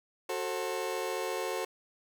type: chord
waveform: 30% pulse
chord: F# diminished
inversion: none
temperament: just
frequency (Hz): 370 / 444 / 532.8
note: F#4 / A4 / C5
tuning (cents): 0 / +16 / +31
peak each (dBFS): -34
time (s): 0.29-1.65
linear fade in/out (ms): 5
effects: none